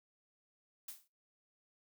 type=noise with exponential decay; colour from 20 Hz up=blue; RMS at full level=-42 dBFS; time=0.88-1.08 s; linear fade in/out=5 ms; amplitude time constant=43 ms; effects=noise-tail reverb RT60 0.2 s tail -18 dB re dry